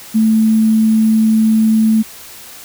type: tone with sample-and-hold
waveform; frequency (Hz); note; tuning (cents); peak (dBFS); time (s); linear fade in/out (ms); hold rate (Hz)
sine; 220; A3; 0; -8; 0.14-2.03; 20; 11025
effects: white hiss -35 dBFS RMS until 2.64 s